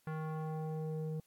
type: tone with low-pass filter sweep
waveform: square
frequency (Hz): 156.9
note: D#3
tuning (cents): +15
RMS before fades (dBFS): -39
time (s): 0.07-1.2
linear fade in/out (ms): 2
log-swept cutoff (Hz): 1500 to 370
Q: 1.8
effects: white hiss -73 dBFS RMS until 1.26 s + AAC 64 kbps